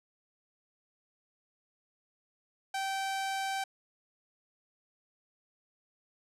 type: tone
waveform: sawtooth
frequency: 776 Hz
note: G5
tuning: 18 cents flat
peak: -28 dBFS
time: 2.74-3.64 s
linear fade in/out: 5 ms
effects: low-pass 10000 Hz 12 dB/octave